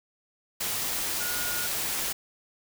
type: tone in noise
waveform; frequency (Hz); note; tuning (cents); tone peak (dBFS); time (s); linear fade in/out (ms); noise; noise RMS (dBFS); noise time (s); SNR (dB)
sine; 1439; F#6; -49; -35; 1.2-1.67; 10; white; -30; 0.6-2.13; -8
effects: none